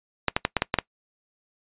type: clicks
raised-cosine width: 0.3 ms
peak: -4 dBFS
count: 7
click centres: 0.283 / 0.365 / 0.451 / 0.567 / 0.621 / 0.741 / 0.787 s
effects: noise-tail reverb RT60 0.1 s tail -22 dB re dry + resampled to 8000 Hz